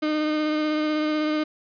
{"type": "tone with vibrato", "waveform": "35% pulse", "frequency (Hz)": 305.8, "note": "D#4", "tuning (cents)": -30, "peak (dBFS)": -20, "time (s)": [0.02, 1.44], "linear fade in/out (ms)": 10, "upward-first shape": "triangle", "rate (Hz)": 16, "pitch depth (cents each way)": 17, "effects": ["resampled to 11025 Hz", "9-bit"]}